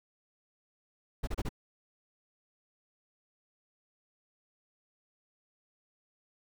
brown noise bursts, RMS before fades -31 dBFS, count 4, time 1.23-1.492 s, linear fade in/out 10 ms, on 43 ms, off 30 ms, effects none

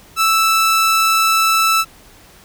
sawtooth tone, 1318.5 Hz, E6, in tune, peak -8 dBFS, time 0.16-1.85 s, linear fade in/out 50 ms, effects pink hiss -45 dBFS RMS until 2.44 s

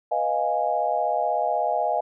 sine chord, F half-diminished seventh, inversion second, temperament equal, 493.9 / 622.3 / 698.5 / 830.6 Hz, Cb5 / Eb5 / F5 / Ab5, 0 / 0 / 0 / 0 cents, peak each -31 / -26 / -25 / -26 dBFS, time 0.11-2.01 s, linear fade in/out 10 ms, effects none

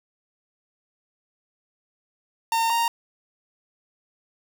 45% pulse tone pair in turn, 912 / 928.5 Hz, A#5 / A#5, -38 / -7 cents, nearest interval unison, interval 31 cents, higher second, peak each -20 / -20 dBFS, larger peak neither, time 2.52-2.7 / 2.7-2.88 s, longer neither, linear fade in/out 2 ms, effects none

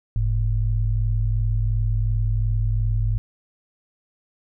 sine tone pair together, 45.39 / 108.2 Hz, F#1 / A2, -32 / -29 cents, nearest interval octave + minor third, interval 1503 cents, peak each -21 dBFS, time 0.16-3.18 s, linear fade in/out 0 ms, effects none

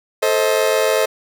40% pulse chord, A diminished, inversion none, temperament just, 440 / 528 / 633.6 Hz, A4 / C5 / Eb5, 0 / +16 / +31 cents, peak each -18 dBFS, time 0.22-1.06 s, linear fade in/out 10 ms, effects none

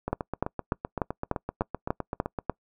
two click trains, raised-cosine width 1 ms, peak -16 / -11 dBFS, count 19 / 9, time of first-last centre 0.08-2.388 / 0.13-2.497 s, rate 7.8 / 3.38 Hz, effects noise-tail reverb RT60 0.1 s tail -25 dB re dry

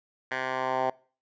10% pulse tone with band-pass filter sweep, 130 Hz, C3, 11 cents flat, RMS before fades -29 dBFS, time 0.31-0.9 s, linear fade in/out 5 ms, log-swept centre 1600 to 800 Hz, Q 2.5, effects noise-tail reverb RT60 0.4 s tail -23 dB re dry + resampled to 16000 Hz

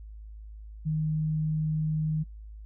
sine tone, 155.56 Hz, D#3, in tune, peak -25 dBFS, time 0.85-2.24 s, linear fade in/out 20 ms, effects noise-tail reverb RT60 0.1 s tail -24 dB re dry + added 53 Hz sine -41 dBFS peak until 2.65 s

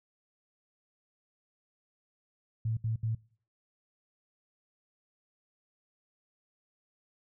sine tone bursts at uneven times, 111.9 Hz, A2, 30 cents sharp, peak -28 dBFS, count 3, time 2.65-2.77 / 2.84-2.96 / 3.03-3.15 s, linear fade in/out 5 ms, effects noise-tail reverb RT60 0.5 s tail -23 dB re dry

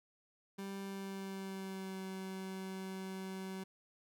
30% pulse tone with pitch glide, 196 to 189.87 Hz, G3 to F#3, 0 to +45 cents, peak -39 dBFS, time 0.58-3.64 s, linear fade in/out 10 ms, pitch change -55 cents, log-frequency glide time 0.81-2.02 s, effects none

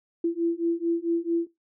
sine beating tone pair, 334.5 / 339 Hz, E4 / E4, +25 / +49 cents, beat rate 4.5 Hz, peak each -26 dBFS, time 0.24-1.47 s, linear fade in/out 5 ms, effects noise-tail reverb RT60 0.2 s tail -18 dB re dry

